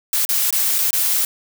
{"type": "noise with dropouts", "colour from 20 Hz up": "blue", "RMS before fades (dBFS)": -18, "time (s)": [0.13, 1.25], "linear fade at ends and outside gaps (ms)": 1, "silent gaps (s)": [[0.251, 0.29], [0.506, 0.526], [0.784, 0.788], [0.907, 0.93]], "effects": []}